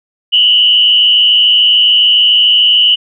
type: tone with frequency modulation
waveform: sine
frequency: 2960 Hz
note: F#7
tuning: in tune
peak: -5 dBFS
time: 0.32-2.96 s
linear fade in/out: 20 ms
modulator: 107 Hz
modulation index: 0.96
effects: none